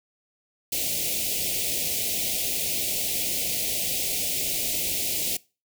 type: band-stop noise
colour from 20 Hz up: white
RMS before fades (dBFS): -27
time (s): 0.72-5.37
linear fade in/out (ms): 5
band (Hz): 710 to 2200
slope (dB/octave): 48
effects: noise-tail reverb RT60 0.3 s tail -22 dB re dry